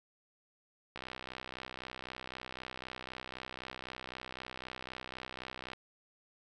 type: click train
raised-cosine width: 0.3 ms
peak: -26 dBFS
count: 306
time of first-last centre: 0.96-5.733 s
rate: 63.9 Hz
effects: none